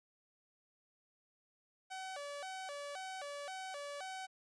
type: tone with vibrato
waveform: sawtooth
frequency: 659.3 Hz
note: E5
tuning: in tune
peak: -39 dBFS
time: 1.9-4.27 s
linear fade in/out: 20 ms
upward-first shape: square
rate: 1.9 Hz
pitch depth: 240 cents each way
effects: resampled to 22050 Hz